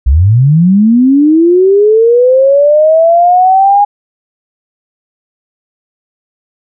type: linear sweep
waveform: sine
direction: up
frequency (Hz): 57.9 to 824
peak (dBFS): -3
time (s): 0.06-3.85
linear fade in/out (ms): 10
effects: none